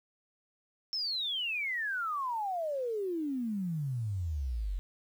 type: exponential sweep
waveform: sine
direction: down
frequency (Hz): 5420 to 43.65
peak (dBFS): -31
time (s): 0.93-4.79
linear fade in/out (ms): 0
effects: 10-bit